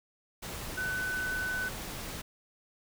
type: tone in noise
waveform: sine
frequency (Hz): 1503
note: F#6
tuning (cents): +27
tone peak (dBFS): -31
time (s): 0.77-1.69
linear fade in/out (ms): 10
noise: pink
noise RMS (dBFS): -40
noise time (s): 0.42-2.22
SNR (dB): +6
effects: none